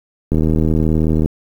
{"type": "click train", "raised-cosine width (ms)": 3, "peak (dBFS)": -4, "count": 75, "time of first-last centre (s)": [0.32, 1.259], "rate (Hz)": 78.8, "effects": ["7-bit"]}